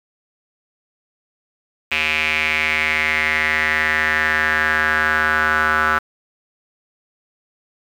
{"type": "tone with band-pass filter sweep", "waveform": "square", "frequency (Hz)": 77.78, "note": "D#2", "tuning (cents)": 0, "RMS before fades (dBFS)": -18, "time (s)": [1.91, 5.99], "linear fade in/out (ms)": 10, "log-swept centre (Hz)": [2500, 1400], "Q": 5.8, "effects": ["7-bit"]}